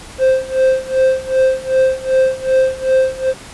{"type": "tone with tremolo", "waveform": "triangle", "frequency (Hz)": 523.3, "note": "C5", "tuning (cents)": 0, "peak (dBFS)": -6, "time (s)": [0.18, 3.34], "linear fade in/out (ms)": 50, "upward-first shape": "sine", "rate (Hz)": 2.6, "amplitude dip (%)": 90, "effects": ["pink hiss -35 dBFS RMS until 3.53 s", "resampled to 24000 Hz"]}